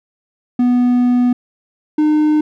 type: tone pair in turn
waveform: triangle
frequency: 246.1 / 304.3 Hz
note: B3 / D#4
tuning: -6 / -38 cents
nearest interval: major third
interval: 368 cents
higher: second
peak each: -8 dBFS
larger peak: neither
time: 0.59-1.33 / 1.98-2.41 s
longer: first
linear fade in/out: 5 ms
effects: none